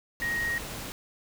sine tone in noise, 1878 Hz, A#6, 12 cents sharp, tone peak -27 dBFS, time 0.22-0.58 s, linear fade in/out 0 ms, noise pink, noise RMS -38 dBFS, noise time 0.2-0.92 s, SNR +8 dB, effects none

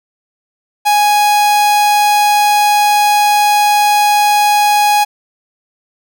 45% pulse tone, 830.6 Hz, G#5, in tune, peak -8 dBFS, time 0.85-5.05 s, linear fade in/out 20 ms, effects none

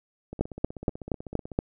two click trains, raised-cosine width 2 ms, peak -24 / -10 dBFS, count 20 / 6, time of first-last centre 0.33-1.518 / 0.41-1.589 s, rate 16 / 4.24 Hz, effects none

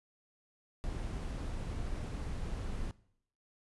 brown noise, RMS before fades -38 dBFS, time 0.84-2.91 s, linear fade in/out 0 ms, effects noise-tail reverb RT60 0.7 s tail -21 dB re dry + resampled to 24000 Hz

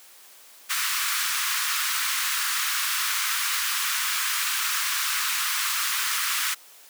pink high-pass noise, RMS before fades -26 dBFS, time 0.69-6.55 s, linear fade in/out 20 ms, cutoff 1100 Hz, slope 48 dB/octave, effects white hiss -50 dBFS RMS until 6.89 s + high-pass 400 Hz 12 dB/octave

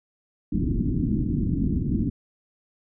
white low-pass noise, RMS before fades -24 dBFS, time 0.52-2.1 s, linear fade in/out 10 ms, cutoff 300 Hz, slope 48 dB/octave, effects none

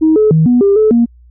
sine tone with pitch steps, 315.9 / 429.1 / 158.8 / 245 / 398.9 / 432.3 / 235.2 Hz, D#4 / A4 / D#3 / B3 / G4 / A4 / A#3, +26 / -43 / +36 / -14 / +30 / -31 / +16 cents, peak -5 dBFS, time 0.01-1.06 s, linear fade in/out 20 ms, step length 150 ms, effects tanh soft clip ceiling -1 dBFS + added 60 Hz sine -39 dBFS peak until 1.3 s

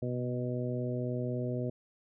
harmonic tone with a mistuned harmonic, 123.7 Hz, B2, 3 cents sharp, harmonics 1 / 2 / 3 / 4 / 5, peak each -34 / -37 / -39 / -40 / -41 dBFS, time 0.02-1.7 s, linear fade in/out 5 ms, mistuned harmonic 1, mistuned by +25 cents, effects none

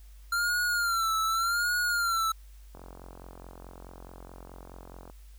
square tone with vibrato, 1379 Hz, F6, 22 cents flat, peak -26 dBFS, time 0.32-2.32 s, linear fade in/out 5 ms, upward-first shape sine, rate 0.86 Hz, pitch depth 86 cents each way
click train, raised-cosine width 1 ms, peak -32 dBFS, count 106, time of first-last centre 2.75-5.099 s, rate 44.7 Hz
effects added 50 Hz sine -47 dBFS peak until 5.38 s + white hiss -63 dBFS RMS until 5.38 s

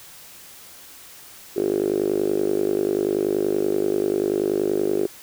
5% pulse tone with band-pass filter, 50.4 Hz, G1, 49 cents sharp, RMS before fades -22 dBFS, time 1.56-5.07 s, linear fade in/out 10 ms, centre 380 Hz, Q 7.2, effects white hiss -44 dBFS RMS until 5.22 s

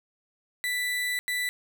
35% pulse tone bursts at uneven times, 1980 Hz, B6, 4 cents sharp, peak -25 dBFS, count 2, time 0.64-1.19 / 1.28-1.49 s, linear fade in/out 0 ms, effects none

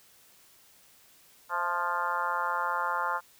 harmonic tone with a mistuned harmonic, 175 Hz, F3, 4 cents sharp, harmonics 3 / 4 / 5 / 6 / 7 / 8 / 9 / 10, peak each -40 / -41 / -33 / -32 / -35 / -33 / -44 / -44 dBFS, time 1.49-3.21 s, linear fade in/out 50 ms, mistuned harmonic 4, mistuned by -58 cents, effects white hiss -59 dBFS RMS until 3.39 s

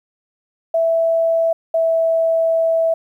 sine tone pair in turn, 659.3 / 655.6 Hz, E5 / E5, 0 / -10 cents, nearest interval unison, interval 10 cents, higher first, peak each -13 / -13 dBFS, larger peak neither, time 0.74-1.53 / 1.74-2.94 s, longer second, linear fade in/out 5 ms, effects 9-bit

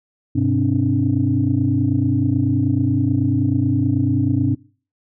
sine tone cluster, 100 / 126.8 / 264.8 / 294.1 Hz, G2 / B2 / C4 / D4, +35 / +46 / +21 / +3 cents, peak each -20 dBFS, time 0.35-4.55 s, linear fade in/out 10 ms, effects noise-tail reverb RT60 0.4 s tail -22 dB re dry + tanh soft clip ceiling -5 dBFS

